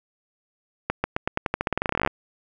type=accelerating click train; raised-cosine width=0.5 ms; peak=-7 dBFS; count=23; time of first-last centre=0.9-2.075 s; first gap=140 ms; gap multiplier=0.89; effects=none